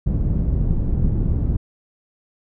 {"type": "low-pass noise", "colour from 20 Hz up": "pink", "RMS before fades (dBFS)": -19, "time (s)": [0.06, 1.57], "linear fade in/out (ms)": 10, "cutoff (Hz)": 170, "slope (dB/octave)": 12, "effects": []}